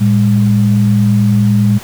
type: tone pair together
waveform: sine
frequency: 113.2 / 202.7 Hz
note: A2 / G#3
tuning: +50 / -42 cents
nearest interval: minor seventh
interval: 1008 cents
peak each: -10 dBFS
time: 0-1.79 s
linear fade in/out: 20 ms
effects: pink hiss -32 dBFS RMS until 1.83 s